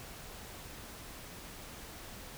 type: silence
effects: pink hiss -48 dBFS RMS until 2.37 s